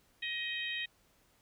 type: harmonic tone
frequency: 629 Hz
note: D#5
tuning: 19 cents sharp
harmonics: 3 / 4 / 5 / 6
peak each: -39 / -40 / -41 / -42 dBFS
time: 0.22-0.86 s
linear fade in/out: 10 ms
effects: pink hiss -69 dBFS RMS until 1.41 s